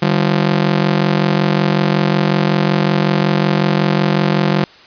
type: ring-modulated tone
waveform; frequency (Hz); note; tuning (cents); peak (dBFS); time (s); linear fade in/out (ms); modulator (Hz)
sawtooth; 174; F3; -6; -5; 0.02-4.64; 2; 22.7
effects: white hiss -42 dBFS RMS until 4.86 s + resampled to 11025 Hz